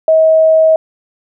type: tone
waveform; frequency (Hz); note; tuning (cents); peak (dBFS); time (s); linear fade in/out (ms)
sine; 638; D#5; +43; -5; 0.08-0.76; 2
effects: none